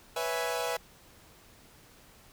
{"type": "chord", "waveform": "sawtooth", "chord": "C# minor seventh", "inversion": "third", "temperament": "equal", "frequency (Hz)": [493.9, 554.4, 659.3, 830.6], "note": ["B4", "C#5", "E5", "G#5"], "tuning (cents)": [0, 0, 0, 0], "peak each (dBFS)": [-30, -35, -31, -33], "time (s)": [0.16, 0.77], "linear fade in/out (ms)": 5, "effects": ["pink hiss -57 dBFS RMS until 2.32 s"]}